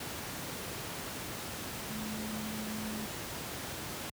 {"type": "tone in noise", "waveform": "sine", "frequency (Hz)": 216, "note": "A3", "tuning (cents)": -32, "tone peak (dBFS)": -38, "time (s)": [1.89, 3.06], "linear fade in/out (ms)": 5, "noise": "pink", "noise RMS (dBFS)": -40, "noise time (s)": [0, 4.1], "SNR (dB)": -1, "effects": ["high-pass 80 Hz 12 dB/octave"]}